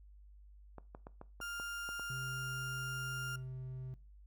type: clicks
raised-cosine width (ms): 1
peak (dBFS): -34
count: 8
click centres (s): 0.783 / 0.949 / 1.069 / 1.214 / 1.403 / 1.599 / 1.89 / 1.996
type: tone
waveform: 35% pulse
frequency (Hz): 1402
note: F6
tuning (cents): +6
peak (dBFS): -39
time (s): 1.41-3.36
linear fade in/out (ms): 5
type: tone with pitch glide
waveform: triangle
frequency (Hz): 130.81 to 129.16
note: C3 to C3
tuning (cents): 0 to -22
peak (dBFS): -40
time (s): 2.1-3.94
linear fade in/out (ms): 0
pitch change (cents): -22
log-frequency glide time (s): 3.05-3.45
effects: noise-tail reverb RT60 0.3 s tail -19 dB re dry + added 50 Hz sine -55 dBFS peak until 4.26 s